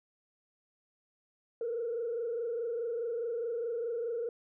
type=tone with frequency modulation; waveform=sine; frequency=467.1 Hz; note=A#4; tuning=3 cents sharp; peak=-31 dBFS; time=1.61-4.29 s; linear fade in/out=2 ms; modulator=24.8 Hz; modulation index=0.85; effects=tanh soft clip ceiling -27 dBFS